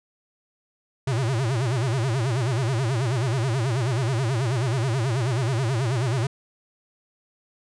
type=tone with vibrato; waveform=square; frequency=123.47 Hz; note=B2; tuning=in tune; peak=-22 dBFS; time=1.07-6.27 s; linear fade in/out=5 ms; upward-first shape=sine; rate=9.3 Hz; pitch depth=210 cents each way; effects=resampled to 22050 Hz